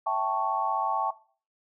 sine chord, A dominant seventh, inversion second, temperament equal, 659.3 / 784 / 880 / 1108.7 Hz, E5 / G5 / A5 / C#6, 0 / 0 / 0 / 0 cents, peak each -33 / -30 / -29 / -29 dBFS, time 0.06-1.11 s, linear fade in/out 10 ms, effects noise-tail reverb RT60 0.4 s tail -17 dB re dry

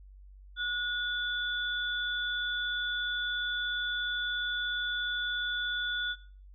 sine tone pair together, 1454 / 3463 Hz, F#6 / A7, -31 / -28 cents, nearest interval octave + minor third, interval 1503 cents, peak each -32 / -34 dBFS, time 0.56-6.16 s, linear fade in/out 50 ms, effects noise-tail reverb RT60 0.4 s tail -17 dB re dry + added 48 Hz sine -49 dBFS peak until 6.54 s

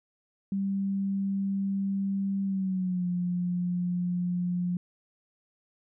sine tone with pitch glide, 196 to 177.67 Hz, G3 to F3, 0 to +30 cents, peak -26 dBFS, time 0.52-4.77 s, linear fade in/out 2 ms, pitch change -170 cents, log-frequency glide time 2.44-3.07 s, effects none

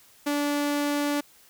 sawtooth tone, 290 Hz, D4, 22 cents flat, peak -20 dBFS, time 0.26-1.21 s, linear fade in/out 10 ms, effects white hiss -56 dBFS RMS until 1.49 s

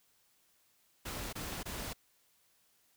pink noise bursts, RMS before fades -41 dBFS, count 3, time 1.05-1.934 s, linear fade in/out 10 ms, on 280 ms, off 22 ms, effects white hiss -71 dBFS RMS until 2.96 s

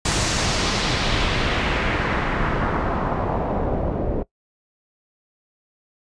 pink noise with low-pass filter sweep, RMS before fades -22 dBFS, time 0.05-4.23 s, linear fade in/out 5 ms, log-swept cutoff 7900 to 470 Hz, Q 1.4, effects noise-tail reverb RT60 0.1 s tail -21 dB re dry + resampled to 22050 Hz

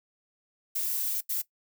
violet noise bursts at uneven times, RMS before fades -30 dBFS, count 2, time 0.75-1.21 / 1.29-1.42 s, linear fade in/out 10 ms, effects noise-tail reverb RT60 0.1 s tail -18 dB re dry

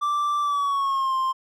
triangle tone with pitch glide, 1172 to 1050.2 Hz, D6 to C6, -4 to +6 cents, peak -19 dBFS, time 0.01-1.33 s, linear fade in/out 20 ms, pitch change -190 cents, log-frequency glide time 0.41-1.16 s, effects none

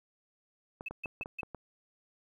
clicks, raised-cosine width 1 ms, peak -27 dBFS, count 7, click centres 0.809 / 0.91 / 1.058 / 1.211 / 1.259 / 1.432 / 1.547 s
sine tone bursts, 2611 Hz, E7, 17 cents flat, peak -35 dBFS, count 4, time 0.86-1.41 s, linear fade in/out 5 ms, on 25 ms, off 150 ms
effects 11-bit

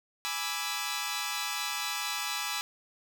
10% pulse chord, E dominant seventh, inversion first, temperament equal, 830.6 / 987.8 / 1174.7 / 1318.5 Hz, G#5 / B5 / D6 / E6, 0 / 0 / 0 / 0 cents, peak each -29 dBFS, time 0.25-2.61 s, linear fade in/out 0 ms, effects none

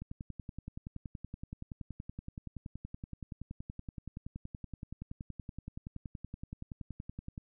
click train, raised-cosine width 5 ms, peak -29 dBFS, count 79, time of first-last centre 0.02-7.378 s, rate 10.6 Hz, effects none

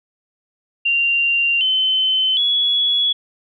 sine tone with pitch steps, 2774 / 3060 / 3376 Hz, F7 / G7 / G#7, -12 / -42 / +28 cents, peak -14 dBFS, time 0.85-3.13 s, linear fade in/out 10 ms, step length 760 ms, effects none

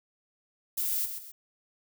violet noise with echo, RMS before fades -30 dBFS, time 0.77-1.06 s, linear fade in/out 10 ms, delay 130 ms, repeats 2, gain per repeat -8 dB, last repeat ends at 1.32 s, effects none

